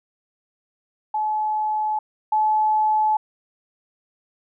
sine tone pair in turn, 857 / 860.2 Hz, A5 / A5, -46 / -39 cents, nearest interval unison, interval 7 cents, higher second, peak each -20 / -16 dBFS, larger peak second, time 1.14-1.99 / 2.32-3.17 s, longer neither, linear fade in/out 5 ms, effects none

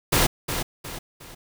pink noise with echo, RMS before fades -19 dBFS, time 0.12-0.27 s, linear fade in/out 10 ms, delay 360 ms, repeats 3, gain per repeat -8 dB, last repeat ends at 1.35 s, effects none

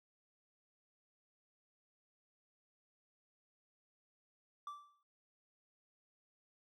triangle tone with exponential decay, 1167 Hz, D6, 11 cents flat, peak -39 dBFS, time 4.67-5.03 s, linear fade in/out 2 ms, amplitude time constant 77 ms, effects none

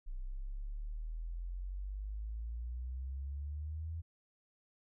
sine exponential sweep, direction up, 30.65 to 83.4 Hz, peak -38 dBFS, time 0.06-4.02 s, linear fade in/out 20 ms, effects none

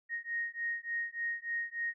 sine beating tone pair, 1864.7 / 1868.1 Hz, A#6 / A#6, 0 / +3 cents, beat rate 3.4 Hz, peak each -37 / -37 dBFS, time 0.09-1.94 s, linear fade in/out 50 ms, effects none

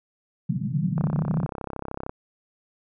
pink band-pass noise, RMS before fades -25 dBFS, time 0.49-1.46 s, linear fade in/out 10 ms, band 140 to 190 Hz, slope 48 dB/octave
click train, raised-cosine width 1 ms, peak -18 dBFS, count 38, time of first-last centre 0.98-2.094 s, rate 33.2 Hz
effects none

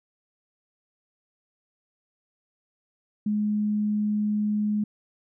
sine tone, 210 Hz, G#3, 19 cents sharp, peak -22 dBFS, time 3.26-4.84 s, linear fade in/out 5 ms, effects none

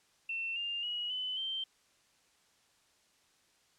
sine tone with pitch steps, 2700 / 2802 / 2907 / 3017 / 3130 Hz, E7 / F7 / F#7 / F#7 / G7, +41 / +5 / -31 / +33 / -3 cents, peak -34 dBFS, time 0.29-1.64 s, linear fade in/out 5 ms, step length 270 ms, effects white hiss -69 dBFS RMS until 3.78 s + low-pass 8000 Hz 12 dB/octave

